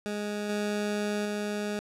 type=tone with level steps; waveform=20% pulse; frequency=207.7 Hz; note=G#3; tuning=in tune; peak=-26 / -23 / -25 dBFS; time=0.06-1.79 s; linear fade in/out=0 ms; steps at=0.49 / 1.25 s; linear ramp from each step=5 ms; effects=low-pass 10000 Hz 12 dB/octave